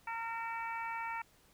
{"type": "harmonic tone with a mistuned harmonic", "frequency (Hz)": 457.9, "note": "A#4", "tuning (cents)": -31, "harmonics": [2, 3, 4, 5, 6], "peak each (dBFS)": [-39, -44, -46, -45, -51], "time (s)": [0.07, 1.22], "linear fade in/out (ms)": 5, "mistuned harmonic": 6, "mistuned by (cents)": -64, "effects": ["pink hiss -66 dBFS RMS until 1.53 s"]}